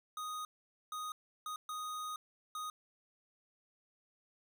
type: tone bursts at uneven times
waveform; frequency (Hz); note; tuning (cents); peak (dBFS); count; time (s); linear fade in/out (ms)
square; 1244; D#6; -1; -40; 5; 0.17-0.45 / 0.92-1.12 / 1.46-1.56 / 1.69-2.16 / 2.55-2.7; 2
effects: none